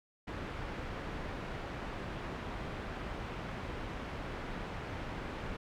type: low-pass noise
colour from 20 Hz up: pink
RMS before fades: -41 dBFS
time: 0.27-5.57 s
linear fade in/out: 10 ms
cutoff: 2200 Hz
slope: 12 dB/octave
effects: none